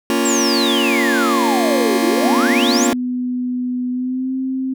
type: chord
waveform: sawtooth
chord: Bb minor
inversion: none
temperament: just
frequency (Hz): 233.1 / 279.7 / 349.6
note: Bb3 / Db4 / F4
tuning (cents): 0 / +16 / +2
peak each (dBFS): -15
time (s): 0.1-2.93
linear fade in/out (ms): 0
type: exponential two-way sweep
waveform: sine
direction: down then up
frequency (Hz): 7800 to 314.8 to 7800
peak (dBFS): -18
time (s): 0.25-2.87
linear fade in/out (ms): 5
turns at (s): 2.06
type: tone with pitch glide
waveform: sine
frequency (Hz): 249.2 to 262.2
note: B3 to C4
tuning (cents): +16 to +4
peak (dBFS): -18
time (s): 2.21-4.74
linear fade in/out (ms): 10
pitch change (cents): +88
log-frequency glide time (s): 3.9-4.34
effects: none